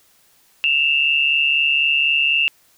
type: tone pair together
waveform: sine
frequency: 2650 / 2794 Hz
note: E7 / F7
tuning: +9 / 0 cents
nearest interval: minor second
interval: 91 cents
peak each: -17 dBFS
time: 0.64-2.48 s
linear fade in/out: 0 ms
effects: white hiss -56 dBFS RMS until 2.77 s